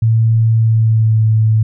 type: tone with pitch glide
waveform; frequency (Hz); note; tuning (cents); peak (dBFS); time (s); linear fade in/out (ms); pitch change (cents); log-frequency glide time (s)
sine; 112.8 to 109.91; A2 to A2; +44 to -1; -8; 0.02-1.63; 5; -45; 0.54-1.24
effects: none